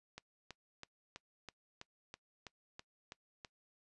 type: click train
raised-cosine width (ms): 0.2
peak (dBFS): -30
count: 11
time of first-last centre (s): 0.18-3.448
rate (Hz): 3.06
effects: noise-tail reverb RT60 0.1 s tail -22 dB re dry + resampled to 24000 Hz